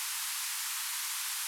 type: band-pass noise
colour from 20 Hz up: white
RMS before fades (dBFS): -36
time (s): 0-1.47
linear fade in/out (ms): 0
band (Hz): 900 to 13000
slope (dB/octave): 48
effects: none